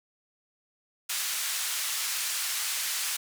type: band-pass noise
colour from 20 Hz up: white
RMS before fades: -31 dBFS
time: 1.09-3.17 s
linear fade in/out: 10 ms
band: 1400 to 11000 Hz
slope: 12 dB/octave
effects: none